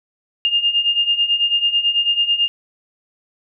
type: beating tone pair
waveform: sine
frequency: 2815 / 2824.1 Hz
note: F7 / F7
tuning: +13 / +19 cents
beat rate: 9.1 Hz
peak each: -20 / -16 dBFS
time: 0.45-2.48 s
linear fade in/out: 0 ms
effects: none